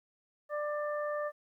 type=harmonic tone; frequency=593 Hz; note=D5; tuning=17 cents sharp; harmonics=1 / 2 / 3; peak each=-33 / -39 / -43 dBFS; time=0.49-1.32 s; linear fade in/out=50 ms; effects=12-bit